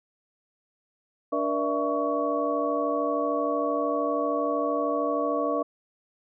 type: tone cluster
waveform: sine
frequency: 291.4 / 477.5 / 591 / 664 / 1121 Hz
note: D4 / A#4 / D5 / E5 / C#6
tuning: -13 / +42 / +11 / +12 / +19 cents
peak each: -30 dBFS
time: 1.32-5.63 s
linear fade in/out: 10 ms
effects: none